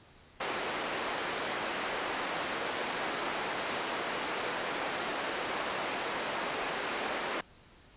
pink band-pass noise, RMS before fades -35 dBFS, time 0.4-7.41 s, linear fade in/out 5 ms, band 410 to 2900 Hz, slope 12 dB/octave, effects pink hiss -58 dBFS RMS until 7.96 s + resampled to 8000 Hz

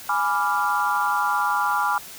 sine chord, G# diminished seventh, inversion none, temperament equal with one note detuned, 830.6 / 987.8 / 1174.7 / 1392.9 Hz, G#5 / B5 / D6 / F6, 0 / 0 / 0 / -5 cents, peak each -25 dBFS, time 0.09-1.98 s, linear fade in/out 2 ms, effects white hiss -40 dBFS RMS until 2.18 s

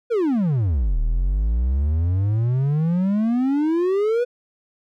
triangle exponential two-way sweep, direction down then up, 497 to 36.83 to 497 Hz, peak -15 dBFS, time 0.1-4.25 s, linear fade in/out 20 ms, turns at 0.99 s, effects none

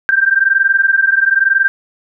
sine tone pair together, 1568 / 1589 Hz, G6 / G6, 0 / +23 cents, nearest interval unison, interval 23 cents, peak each -12 dBFS, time 0.09-1.68 s, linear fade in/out 0 ms, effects none

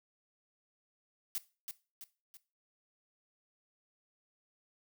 blue noise with echo, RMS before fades -36 dBFS, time 1.35-1.38 s, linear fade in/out 0 ms, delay 330 ms, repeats 3, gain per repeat -6 dB, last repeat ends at 2.37 s, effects noise-tail reverb RT60 0.3 s tail -17 dB re dry

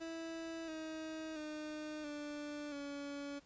30% pulse tone with pitch steps, 327.8 / 316.3 / 305.1 / 294.4 / 284.1 Hz, E4 / D#4 / D#4 / D4 / C#4, -10 / +29 / -34 / +4 / +43 cents, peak -40 dBFS, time 0-3.4 s, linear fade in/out 20 ms, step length 680 ms, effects pink hiss -67 dBFS RMS until 3.45 s + resampled to 16000 Hz

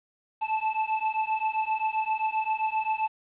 square beating tone pair, 870 / 877.6 Hz, A5 / A5, -20 / -5 cents, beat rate 7.6 Hz, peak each -29 dBFS, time 0.41-3.08 s, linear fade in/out 20 ms, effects resampled to 8000 Hz + 9-bit

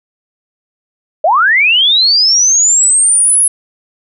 sine linear sweep, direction up, 574 to 10700 Hz, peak -6 dBFS, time 1.24-3.48 s, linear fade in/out 5 ms, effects none

